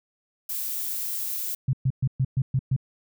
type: noise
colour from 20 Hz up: violet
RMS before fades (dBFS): -30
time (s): 0.49-1.55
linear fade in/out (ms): 5
type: tone bursts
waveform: sine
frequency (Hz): 131.6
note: C3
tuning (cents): +10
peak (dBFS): -19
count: 7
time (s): 1.68-2.764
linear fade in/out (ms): 5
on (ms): 52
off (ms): 120
effects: none